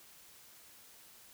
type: silence
effects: white hiss -58 dBFS RMS until 1.33 s